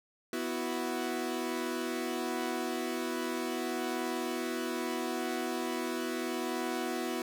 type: chord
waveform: sawtooth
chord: B suspended fourth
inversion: none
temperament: equal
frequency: 246.9 / 329.6 / 370 Hz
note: B3 / E4 / F#4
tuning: 0 / 0 / 0 cents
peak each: -33 dBFS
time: 0.33-7.22 s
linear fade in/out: 2 ms
effects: none